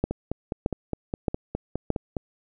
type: two click trains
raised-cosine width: 2 ms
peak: -9 / -14 dBFS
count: 4 / 11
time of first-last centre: 0.04-1.903 / 0.11-2.168 s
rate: 1.61 / 4.86 Hz
effects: none